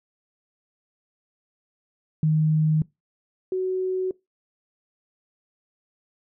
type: tone pair in turn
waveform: sine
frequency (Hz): 155.56 / 372.8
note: D#3 / F#4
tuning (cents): 0 / +13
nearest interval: octave + minor third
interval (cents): 1513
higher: second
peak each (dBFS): -17 / -22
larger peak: first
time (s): 2.23-2.82 / 3.52-4.11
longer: neither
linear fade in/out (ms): 2
effects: noise-tail reverb RT60 0.2 s tail -22 dB re dry